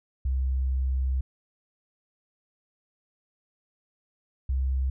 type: tone pair in turn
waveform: sine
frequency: 65.3 / 65.75 Hz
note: C2 / C2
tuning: -3 / +9 cents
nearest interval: unison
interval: 12 cents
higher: second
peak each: -23 dBFS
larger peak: neither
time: 0.25-1.21 / 4.49-4.9 s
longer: first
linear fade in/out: 5 ms
effects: none